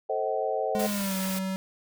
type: chord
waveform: sine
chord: A diminished seventh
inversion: none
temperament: just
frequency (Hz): 440 / 528 / 633.6 / 760.3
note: A4 / C5 / Eb5 / Gb5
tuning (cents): 0 / +16 / +31 / +47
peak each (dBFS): -31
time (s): 0.09-0.87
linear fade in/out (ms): 10
type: tone with pitch glide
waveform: square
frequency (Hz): 208.4 to 190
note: G#3 to F#3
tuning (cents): +6 to +46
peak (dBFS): -29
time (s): 0.75-1.56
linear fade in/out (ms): 0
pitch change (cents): -160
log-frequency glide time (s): 0.87-1.15
type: noise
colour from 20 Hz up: white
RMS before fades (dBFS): -35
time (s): 0.79-1.39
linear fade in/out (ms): 5
effects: none